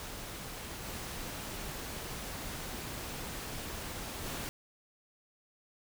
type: noise with level steps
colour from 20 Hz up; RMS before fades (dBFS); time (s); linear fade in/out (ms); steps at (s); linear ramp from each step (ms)
pink; -43 / -41 / -39; 0-4.49; 0; 0.83 / 4.24; 20
effects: none